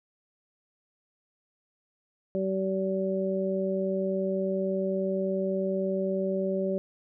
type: harmonic tone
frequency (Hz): 191.3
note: G3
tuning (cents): -42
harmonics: 1 / 2 / 3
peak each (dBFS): -30 / -30 / -30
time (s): 2.35-6.78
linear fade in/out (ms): 0
effects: none